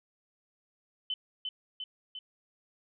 sine tone with echo, 3041 Hz, F#7, 47 cents sharp, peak -30 dBFS, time 1.1-1.14 s, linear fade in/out 2 ms, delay 350 ms, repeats 3, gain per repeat -3 dB, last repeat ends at 2.19 s, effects none

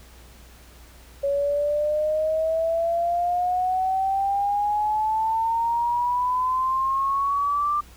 sine exponential sweep, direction up, 557 to 1189 Hz, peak -20 dBFS, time 1.23-7.81 s, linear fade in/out 10 ms, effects added 60 Hz sine -47 dBFS peak until 7.96 s + pink hiss -51 dBFS RMS until 7.96 s

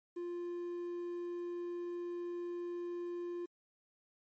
triangle tone with quantisation, 349.2 Hz, F4, in tune, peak -36 dBFS, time 0.16-3.46 s, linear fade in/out 10 ms, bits 11, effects MP3 32 kbps

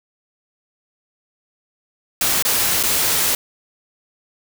white noise with dropouts, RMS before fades -18 dBFS, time 2.21-3.35 s, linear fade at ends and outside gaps 2 ms, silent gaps 2.425-2.45 / 2.829-2.835 s, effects none

